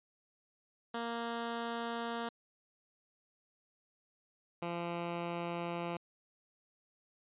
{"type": "tone pair in turn", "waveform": "10% pulse", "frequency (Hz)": [233.1, 171.64], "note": ["A#3", "F3"], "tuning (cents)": [0, -30], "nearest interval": "perfect fourth", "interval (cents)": 530, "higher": "first", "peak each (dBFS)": -28, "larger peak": "neither", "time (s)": [[0.94, 2.29], [4.62, 5.97]], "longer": "neither", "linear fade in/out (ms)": 5, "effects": ["resampled to 8000 Hz"]}